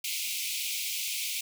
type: high-pass noise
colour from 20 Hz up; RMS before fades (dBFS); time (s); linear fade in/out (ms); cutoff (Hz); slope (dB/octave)
pink; -33; 0.04-1.41; 5; 2200; 96
effects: none